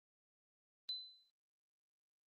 sine tone with exponential decay, 4027 Hz, B7, 33 cents sharp, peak -37 dBFS, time 0.89-1.3 s, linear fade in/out 0 ms, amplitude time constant 88 ms, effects Opus 32 kbps

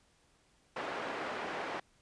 pink band-pass noise, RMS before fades -39 dBFS, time 0.76-1.8 s, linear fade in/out 5 ms, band 400 to 2000 Hz, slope 12 dB/octave, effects pink hiss -69 dBFS RMS until 2.01 s + resampled to 22050 Hz

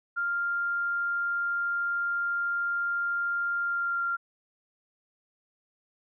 sine tone with pitch glide, 1396.9 to 1386.4 Hz, F6 to F6, 0 to -13 cents, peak -26 dBFS, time 0.16-4.17 s, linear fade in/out 20 ms, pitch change -13 cents, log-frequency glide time 3.62-4.02 s, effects none

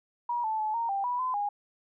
sine tone with pitch steps, 958 / 875 / 861 / 927 / 790 / 980 / 1020 / 819 Hz, A#5 / A5 / A5 / A#5 / G5 / B5 / C6 / G#5, +47 / -10 / -38 / -10 / +13 / -14 / -44 / -24 cents, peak -27 dBFS, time 0.29-1.49 s, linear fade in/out 5 ms, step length 150 ms, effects none

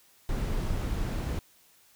brown noise, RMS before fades -30 dBFS, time 0.29-1.39 s, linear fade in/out 0 ms, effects white hiss -61 dBFS RMS until 1.95 s

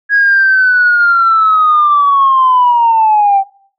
sine linear sweep, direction down, 1661.2 to 772 Hz, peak -5 dBFS, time 0.09-3.44 s, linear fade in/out 50 ms, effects noise-tail reverb RT60 0.5 s tail -20 dB re dry + tanh soft clip ceiling -1 dBFS

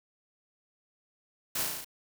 white noise with echo, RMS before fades -32 dBFS, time 1.55-1.63 s, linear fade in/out 5 ms, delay 36 ms, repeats 6, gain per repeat -2 dB, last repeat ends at 1.846 s, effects none

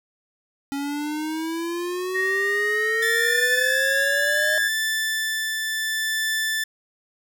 square exponential sweep, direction up, 277.2 to 622.3 Hz, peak -26 dBFS, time 0.72-4.58 s, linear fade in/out 0 ms
sine tone with pitch glide, 1864.7 to 1651.7 Hz, A#6 to G#6, 0 to -10 cents, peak -21 dBFS, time 2.14-4.69 s, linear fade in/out 20 ms, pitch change -210 cents, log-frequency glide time 3.1-3.91 s
sawtooth tone with tremolo, 1760 Hz, A6, in tune, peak -18 dBFS, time 3.02-6.64 s, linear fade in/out 5 ms, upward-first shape triangle, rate 0.68 Hz, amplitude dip 30%
effects none

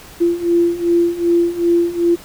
sine beating tone pair, 341.5 / 344.1 Hz, F4 / F4, -39 / -26 cents, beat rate 2.6 Hz, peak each -17 / -14 dBFS, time 0.2-2.16 s, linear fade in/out 20 ms, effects pink hiss -39 dBFS RMS until 2.24 s

